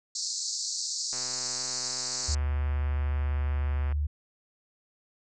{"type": "band-pass noise", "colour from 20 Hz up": "pink", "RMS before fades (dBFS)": -33, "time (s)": [0.15, 2.35], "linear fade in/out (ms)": 5, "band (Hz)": [4200, 7800], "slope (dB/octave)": 96}
{"type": "click train", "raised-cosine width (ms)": 0.5, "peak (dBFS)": -28, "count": 353, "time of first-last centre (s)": [1.13, 3.924], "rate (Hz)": 126}
{"type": "tone with pitch glide", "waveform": "sine", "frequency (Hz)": [74.1, 73.42], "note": ["D2", "D2"], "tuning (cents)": [16, 0], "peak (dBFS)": -25, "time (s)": [2.28, 4.07], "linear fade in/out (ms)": 10, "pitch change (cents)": -16, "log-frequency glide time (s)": [2.43, 3.87]}
{"effects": []}